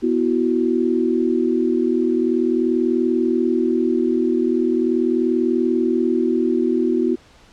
sine chord, B suspended fourth, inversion none, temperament equal, 246.9 / 329.6 / 370 Hz, B3 / E4 / F#4, 0 / 0 / 0 cents, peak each -20 dBFS, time 0.02-7.16 s, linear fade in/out 20 ms, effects pink hiss -50 dBFS RMS until 7.52 s + low-pass 6000 Hz 12 dB/octave

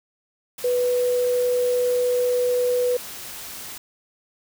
sine tone in noise, 493.9 Hz, B4, in tune, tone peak -18 dBFS, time 0.64-2.97 s, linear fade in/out 5 ms, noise white, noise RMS -36 dBFS, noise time 0.58-3.78 s, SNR +15 dB, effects none

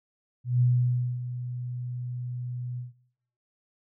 sine tone with ADSR envelope, 123.47 Hz, B2, in tune, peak -18 dBFS, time 0.44-2.93 s, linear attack 170 ms, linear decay 580 ms, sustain -13 dB, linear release 150 ms, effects noise-tail reverb RT60 0.9 s tail -23 dB re dry

